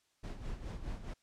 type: noise with tremolo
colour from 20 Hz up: brown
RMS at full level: -39 dBFS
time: 0.23-1.14 s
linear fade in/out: 10 ms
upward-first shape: sine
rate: 4.8 Hz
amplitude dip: 65%
effects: white hiss -75 dBFS RMS until 1.22 s + low-pass 8000 Hz 12 dB/octave